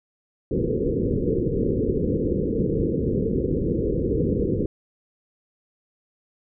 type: low-pass noise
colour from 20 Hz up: white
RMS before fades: -23 dBFS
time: 0.51-4.66 s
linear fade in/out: 2 ms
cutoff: 500 Hz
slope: 96 dB/octave
effects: none